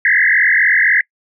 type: tone with frequency modulation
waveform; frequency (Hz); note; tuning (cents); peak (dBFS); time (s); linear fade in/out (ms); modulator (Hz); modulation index
sine; 1855; A#6; -9; -9; 0.05-1.01; 2; 43.8; 5.3
effects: noise-tail reverb RT60 0.1 s tail -26 dB re dry